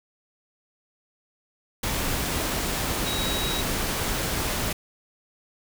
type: tone in noise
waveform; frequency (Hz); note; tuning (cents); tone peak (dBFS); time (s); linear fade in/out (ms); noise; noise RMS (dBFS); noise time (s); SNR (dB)
sine; 3832; A#7; +47; -30; 3.06-3.61; 5; pink; -27; 1.83-4.73; -6
effects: none